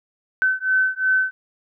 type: beating tone pair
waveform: sine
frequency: 1523 / 1525.8 Hz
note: F#6 / G6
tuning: +50 / -47 cents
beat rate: 2.8 Hz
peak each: -20 dBFS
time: 0.42-1.31 s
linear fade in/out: 0 ms
effects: none